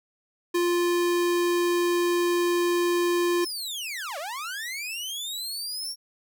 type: tone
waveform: square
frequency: 349.2 Hz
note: F4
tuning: in tune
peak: -22 dBFS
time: 0.54-3.45 s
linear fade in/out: 10 ms
type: linear two-way sweep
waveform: sawtooth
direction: down then up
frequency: 5590 to 546 to 5590 Hz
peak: -28 dBFS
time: 3.41-5.96 s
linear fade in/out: 50 ms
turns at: 4.18 s
effects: none